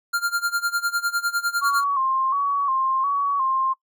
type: tone with tremolo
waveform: square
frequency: 1396.9 Hz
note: F6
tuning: in tune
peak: -19 dBFS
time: 0.13-1.84 s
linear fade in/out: 10 ms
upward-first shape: sine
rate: 9.9 Hz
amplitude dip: 90%
type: tone with vibrato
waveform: sine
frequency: 1092 Hz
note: C#6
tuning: 26 cents flat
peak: -19 dBFS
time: 1.61-3.74 s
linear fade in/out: 20 ms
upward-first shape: square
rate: 1.4 Hz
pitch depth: 55 cents each way
effects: noise-tail reverb RT60 0.1 s tail -20 dB re dry